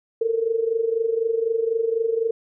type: tone with amplitude modulation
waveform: sine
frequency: 454.5 Hz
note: A#4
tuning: 44 cents flat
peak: -16 dBFS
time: 0.21-2.31 s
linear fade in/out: 5 ms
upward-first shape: sine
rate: 24 Hz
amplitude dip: 75%
effects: none